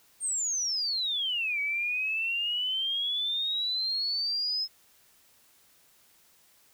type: exponential two-way sweep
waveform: sine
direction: down then up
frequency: 8810 to 2261 to 5180 Hz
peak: -27 dBFS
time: 0.2-4.68 s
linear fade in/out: 50 ms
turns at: 1.6 s
effects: white hiss -62 dBFS RMS until 6.73 s